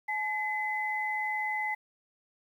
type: tone pair together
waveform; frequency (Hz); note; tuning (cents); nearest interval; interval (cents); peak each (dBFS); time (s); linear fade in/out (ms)
sine; 853 / 2029; G#5 / B6; +46 / +46; octave + minor third; 1500; -33 / -31; 0.08-1.75; 10
effects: 10-bit